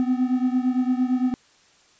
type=beating tone pair; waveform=triangle; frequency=250.5 / 259.3 Hz; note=B3 / C4; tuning=+25 / -15 cents; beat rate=8.8 Hz; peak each=-19 / -22 dBFS; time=0-1.34 s; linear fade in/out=0 ms; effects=white hiss -57 dBFS RMS until 1.99 s + resampled to 16000 Hz